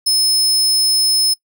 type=tone; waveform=sawtooth; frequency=5200 Hz; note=E8; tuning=24 cents flat; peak=-10 dBFS; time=0.06-1.34 s; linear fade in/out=10 ms; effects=noise-tail reverb RT60 0.1 s tail -22 dB re dry